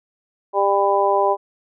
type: harmonic tone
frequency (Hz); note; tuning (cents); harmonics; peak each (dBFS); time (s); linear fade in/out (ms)
199; G3; +26; 2 / 3 / 4 / 5; -20 / -20 / -20 / -20; 0.53-1.37; 50
effects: none